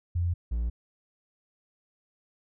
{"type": "tone pair in turn", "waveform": ["sine", "triangle"], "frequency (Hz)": [86.9, 57.97], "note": ["F2", "A#1"], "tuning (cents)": [-8, -9], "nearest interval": "perfect fifth", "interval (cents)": 701, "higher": "first", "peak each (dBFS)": -24, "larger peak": "neither", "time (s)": [[0.15, 0.34], [0.51, 0.7]], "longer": "neither", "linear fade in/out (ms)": 10, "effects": []}